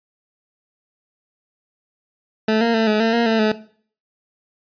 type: tone with pitch steps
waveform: 20% pulse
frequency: 218.3 / 231.9 / 223.3 / 213.2 / 225.9 / 234.2 / 223.5 / 215.3 Hz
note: A3 / A#3 / A3 / G#3 / A3 / A#3 / A3 / A3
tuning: -13 / -9 / +26 / +46 / +46 / +8 / +27 / -37 cents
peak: -10 dBFS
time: 2.48-3.52 s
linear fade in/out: 5 ms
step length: 130 ms
effects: noise-tail reverb RT60 0.5 s tail -17 dB re dry + resampled to 11025 Hz